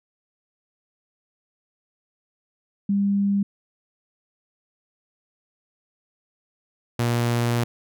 sine / sawtooth tone pair in turn, 200 / 118.92 Hz, G3 / A#2, +35 / +35 cents, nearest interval major sixth, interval 900 cents, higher first, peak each -18 / -16 dBFS, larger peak second, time 2.89-3.43 / 6.99-7.64 s, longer second, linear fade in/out 5 ms, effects none

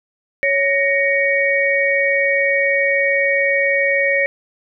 sine tone cluster, 556 / 1871 / 2244 Hz, C#5 / A#6 / C#7, +5 / +6 / +21 cents, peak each -18 dBFS, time 0.43-4.26 s, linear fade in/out 0 ms, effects none

